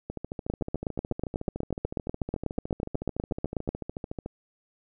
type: two click trains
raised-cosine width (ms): 2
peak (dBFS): -20 / -14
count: 58 / 27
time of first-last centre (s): 0.1-4.261 / 0.5-3.69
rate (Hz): 13.7 / 8.15
effects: none